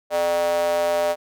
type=tone with high-pass filter; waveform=square; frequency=85.9 Hz; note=F2; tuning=28 cents flat; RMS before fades=-21 dBFS; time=0.1-1.16 s; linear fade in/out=50 ms; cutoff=610 Hz; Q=5.7; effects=none